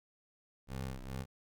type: ring-modulated tone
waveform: 20% pulse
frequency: 65.41 Hz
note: C2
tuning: in tune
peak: -32 dBFS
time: 0.67-1.26 s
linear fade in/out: 50 ms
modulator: 34 Hz
effects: none